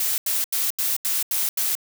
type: noise bursts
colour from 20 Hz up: blue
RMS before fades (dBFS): -23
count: 7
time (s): 0-1.752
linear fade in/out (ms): 2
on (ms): 180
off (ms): 82
effects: none

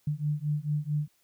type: beating tone pair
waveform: sine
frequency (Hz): 146.83 / 151.33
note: D3 / D#3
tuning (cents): 0 / -48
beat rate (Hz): 4.5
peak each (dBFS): -30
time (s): 0.07-1.08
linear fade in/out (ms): 5
effects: white hiss -69 dBFS RMS until 1.23 s

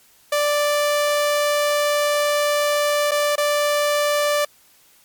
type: tone with dropouts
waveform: sawtooth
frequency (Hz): 587.3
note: D5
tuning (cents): 0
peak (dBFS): -13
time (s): 0.32-4.45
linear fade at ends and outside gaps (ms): 5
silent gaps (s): 3.111-3.116 / 3.357-3.379
effects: white hiss -54 dBFS RMS until 5.04 s + MP3 96 kbps

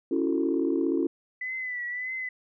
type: chord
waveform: sine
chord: F# minor seventh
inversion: second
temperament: just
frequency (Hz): 277.5 / 333 / 370 / 444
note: C#4 / E4 / F#4 / A4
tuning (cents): +2 / +18 / 0 / +16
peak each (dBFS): -27 / -26 / -30 / -32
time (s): 0.11-1.07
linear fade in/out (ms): 5
type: tone with vibrato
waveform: sine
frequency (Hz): 1994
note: B6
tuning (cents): +16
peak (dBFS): -30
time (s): 1.41-2.29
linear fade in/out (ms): 5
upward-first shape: triangle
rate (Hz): 1.7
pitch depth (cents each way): 61
effects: tanh soft clip ceiling -14 dBFS

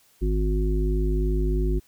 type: harmonic tone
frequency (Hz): 51.5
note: G#1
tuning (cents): -14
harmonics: 1 / 3 / 5 / 7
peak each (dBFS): -21 / -31 / -33 / -29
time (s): 0.21-1.8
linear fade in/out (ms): 20
effects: white hiss -60 dBFS RMS until 1.87 s

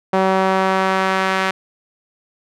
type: tone with band-pass filter sweep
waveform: sawtooth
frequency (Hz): 190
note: F#3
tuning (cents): +46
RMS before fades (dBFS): -17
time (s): 0.13-1.51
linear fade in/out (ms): 5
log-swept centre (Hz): 740 to 1700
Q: 1
effects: none

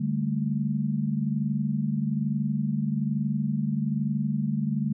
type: chord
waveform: sine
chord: D suspended fourth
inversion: none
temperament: equal with one note detuned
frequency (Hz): 146.83 / 198.85 / 220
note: D3 / G3 / A3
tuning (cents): 0 / +25 / 0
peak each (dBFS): -28 / -29 / -28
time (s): 0-4.93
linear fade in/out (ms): 10
effects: none

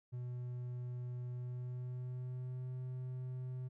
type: tone with pitch glide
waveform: triangle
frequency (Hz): 123.47 to 127.53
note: B2 to C3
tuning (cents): 0 to -44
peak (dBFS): -38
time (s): 0.12-3.69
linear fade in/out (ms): 20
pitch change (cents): +56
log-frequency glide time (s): 1.32-2.73
effects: none

